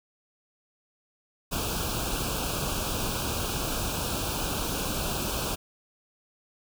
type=band-stop noise; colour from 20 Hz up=pink; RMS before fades=-30 dBFS; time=1.51-5.56 s; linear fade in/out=20 ms; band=1600 to 2400 Hz; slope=96 dB/octave; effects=none